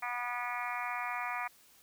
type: harmonic tone with a mistuned harmonic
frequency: 243.7 Hz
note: B3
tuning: 23 cents flat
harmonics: 3 / 4 / 5 / 6 / 7 / 8 / 9 / 10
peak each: -41 / -40 / -40 / -47 / -46 / -43 / -43 / -44 dBFS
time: 0.02-1.48 s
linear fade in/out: 10 ms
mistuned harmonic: 10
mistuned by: -29 cents
effects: white hiss -62 dBFS RMS until 1.82 s